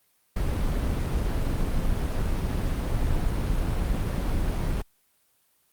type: noise with amplitude modulation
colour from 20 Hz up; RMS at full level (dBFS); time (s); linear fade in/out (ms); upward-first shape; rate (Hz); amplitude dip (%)
brown; -24; 0.36-4.82; 5; sine; 225; 25
effects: white hiss -67 dBFS RMS until 5.72 s + Opus 32 kbps